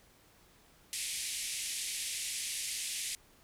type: band-pass noise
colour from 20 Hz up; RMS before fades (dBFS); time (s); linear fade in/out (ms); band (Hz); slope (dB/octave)
white; -38; 0.93-3.15; 0; 2000 to 11000; 48
effects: pink hiss -63 dBFS RMS until 3.43 s